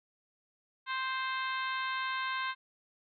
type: harmonic tone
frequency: 523.3 Hz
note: C5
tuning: in tune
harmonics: 2 / 3 / 4 / 5 / 6 / 7 / 8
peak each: -35 / -37 / -41 / -44 / -46 / -45 / -49 dBFS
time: 0.86-2.55 s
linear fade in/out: 50 ms
effects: none